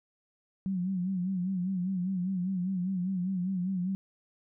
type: tone with vibrato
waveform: sine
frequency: 185 Hz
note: F#3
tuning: in tune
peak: -28 dBFS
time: 0.66-3.95 s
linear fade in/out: 0 ms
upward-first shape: sine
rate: 5 Hz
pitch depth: 85 cents each way
effects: none